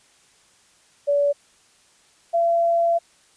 sine tone pair in turn, 573 / 678.3 Hz, D5 / E5, -43 / +49 cents, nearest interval minor third, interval 292 cents, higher second, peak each -16 dBFS, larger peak neither, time 1.07-1.33 / 2.33-2.99 s, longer second, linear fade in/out 20 ms, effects white hiss -57 dBFS RMS until 3.36 s + resampled to 22050 Hz

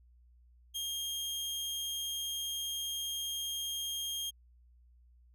sawtooth tone, 3225 Hz, G7, 48 cents sharp, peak -32 dBFS, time 0.74-4.31 s, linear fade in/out 20 ms, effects added 60 Hz sine -59 dBFS peak until 5.34 s

